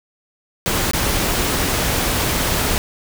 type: noise with dropouts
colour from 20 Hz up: pink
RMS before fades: -19 dBFS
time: 0.66-2.78 s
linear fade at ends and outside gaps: 0 ms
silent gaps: 0.911-0.934 s
effects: none